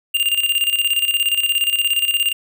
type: tone with tremolo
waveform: square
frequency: 2800 Hz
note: F7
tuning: 4 cents sharp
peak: -14 dBFS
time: 0.14-2.33 s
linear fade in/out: 10 ms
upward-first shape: square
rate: 17 Hz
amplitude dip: 65%
effects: none